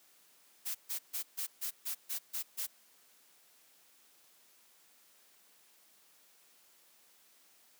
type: noise bursts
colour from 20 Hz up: blue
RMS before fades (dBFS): -37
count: 9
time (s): 0.65-2.67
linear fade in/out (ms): 20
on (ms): 100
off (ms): 140
effects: white hiss -65 dBFS RMS until 7.79 s + high-pass 200 Hz 12 dB/octave